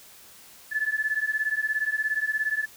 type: beating tone pair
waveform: sine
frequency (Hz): 1725 / 1742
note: A6 / A6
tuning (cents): -35 / -18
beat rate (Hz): 17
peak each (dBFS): -27 / -27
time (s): 0.71-2.66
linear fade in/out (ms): 20
effects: white hiss -50 dBFS RMS until 2.76 s